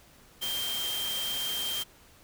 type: tone in noise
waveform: sine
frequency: 3164 Hz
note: G7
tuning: 15 cents sharp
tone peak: -31 dBFS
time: 0.41-1.84 s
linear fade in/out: 20 ms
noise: white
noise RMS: -36 dBFS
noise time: 0.41-1.84 s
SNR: +2 dB
effects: pink hiss -57 dBFS RMS until 2.23 s